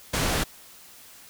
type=low-pass noise; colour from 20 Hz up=pink; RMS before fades=-25 dBFS; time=0.13-0.44 s; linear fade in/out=10 ms; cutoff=11000 Hz; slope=12 dB/octave; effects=white hiss -49 dBFS RMS until 1.29 s